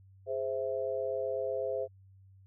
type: chord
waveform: sine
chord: Ab augmented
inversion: none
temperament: equal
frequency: 415.3 / 523.3 / 659.3 Hz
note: Ab4 / C5 / E5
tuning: 0 / 0 / 0 cents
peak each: -37 / -33 / -37 dBFS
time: 0.26-1.88 s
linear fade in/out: 50 ms
effects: added 96 Hz sine -55 dBFS peak until 2.46 s